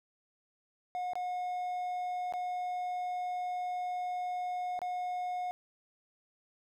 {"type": "tone with dropouts", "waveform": "triangle", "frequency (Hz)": 723, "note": "F#5", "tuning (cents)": -40, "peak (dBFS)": -31, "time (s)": [0.95, 5.51], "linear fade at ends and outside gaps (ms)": 0, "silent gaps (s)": [[1.134, 1.155], [2.324, 2.337], [4.791, 4.817]], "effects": []}